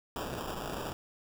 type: noise with sample-and-hold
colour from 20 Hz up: violet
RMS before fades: -38 dBFS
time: 0.16-0.93 s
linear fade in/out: 0 ms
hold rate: 2100 Hz
effects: none